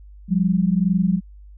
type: tone pair together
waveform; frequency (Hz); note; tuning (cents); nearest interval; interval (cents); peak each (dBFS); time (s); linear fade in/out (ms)
sine; 177.06 / 199.1; F3 / G3; +24 / +27; major second; 203; -18 / -19; 0.28-1.21; 50
effects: added 50 Hz sine -40 dBFS peak until 1.57 s